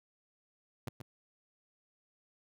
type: tone with echo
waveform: sawtooth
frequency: 122.5 Hz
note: B2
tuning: 14 cents flat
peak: -32 dBFS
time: 0.87-0.89 s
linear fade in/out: 5 ms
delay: 130 ms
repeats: 1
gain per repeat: -7 dB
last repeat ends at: 1.02 s
effects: none